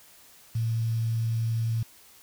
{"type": "tone with quantisation", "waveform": "sine", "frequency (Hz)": 113.9, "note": "A#2", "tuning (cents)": -40, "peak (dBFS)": -24, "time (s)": [0.55, 1.83], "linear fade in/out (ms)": 5, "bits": 8, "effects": ["white hiss -54 dBFS RMS until 2.22 s"]}